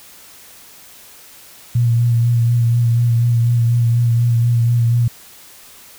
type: tone with vibrato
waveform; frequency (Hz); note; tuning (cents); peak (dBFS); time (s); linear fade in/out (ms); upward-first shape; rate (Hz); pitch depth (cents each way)
sine; 118.1; A#2; +23; -11; 1.75-5.08; 5; sine; 4.1; 27
effects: white hiss -42 dBFS RMS until 5.98 s